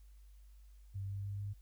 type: tone with pitch steps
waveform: sine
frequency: 98 / 98.97 / 99.94 / 100.93 Hz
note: G2 / G2 / G2 / G#2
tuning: 0 / +17 / +34 / -49 cents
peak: -38 dBFS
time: 0.94-1.54 s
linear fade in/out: 20 ms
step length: 150 ms
effects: added 50 Hz sine -55 dBFS peak until 1.61 s + white hiss -75 dBFS RMS until 1.61 s